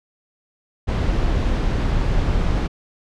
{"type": "noise", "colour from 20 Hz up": "brown", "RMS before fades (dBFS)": -19, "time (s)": [0.87, 2.68], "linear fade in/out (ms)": 20, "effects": ["low-pass 5000 Hz 12 dB/octave"]}